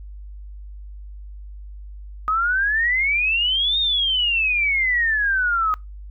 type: exponential two-way sweep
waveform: sine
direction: up then down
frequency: 1248 to 3729 to 1248 Hz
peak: -17 dBFS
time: 2.28-5.74 s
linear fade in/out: 0 ms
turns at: 3.79 s
effects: noise-tail reverb RT60 0.2 s tail -23 dB re dry + added 50 Hz sine -34 dBFS peak until 6.1 s